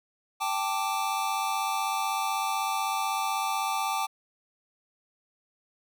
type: chord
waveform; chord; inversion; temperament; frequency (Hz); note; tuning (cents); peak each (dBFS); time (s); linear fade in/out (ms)
square; G suspended second; none; equal; 784 / 880 / 1174.7; G5 / A5 / D6; 0 / 0 / 0; -32; 0.4-4.07; 20
effects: none